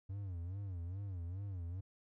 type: tone with vibrato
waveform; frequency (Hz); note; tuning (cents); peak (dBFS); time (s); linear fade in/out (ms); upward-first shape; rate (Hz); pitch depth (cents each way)
triangle; 92.5; F#2; 0; -38; 0.09-1.81; 10; sine; 2.4; 160
effects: none